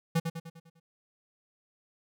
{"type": "tone with echo", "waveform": "square", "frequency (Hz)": 164.81, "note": "E3", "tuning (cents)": 0, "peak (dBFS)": -24, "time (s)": [0.15, 0.2], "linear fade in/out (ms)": 10, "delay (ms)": 100, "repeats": 6, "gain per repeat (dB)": -6, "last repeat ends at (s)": 0.8, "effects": []}